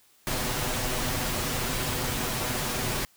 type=noise with comb filter; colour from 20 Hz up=pink; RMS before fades=-29 dBFS; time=0.27-3.05 s; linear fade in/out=0 ms; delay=8 ms; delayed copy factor=+0.55; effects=white hiss -61 dBFS RMS until 3.16 s